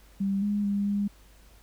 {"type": "tone with pitch steps", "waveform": "sine", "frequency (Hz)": [196.5, 205.6, 201.5, 202.8], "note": ["G3", "G#3", "G3", "G#3"], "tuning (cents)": [4, -17, 48, -41], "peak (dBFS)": -24, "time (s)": [0.2, 1.08], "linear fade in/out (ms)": 10, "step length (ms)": 220, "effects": ["added 50 Hz sine -53 dBFS peak until 1.62 s", "pink hiss -59 dBFS RMS until 1.62 s"]}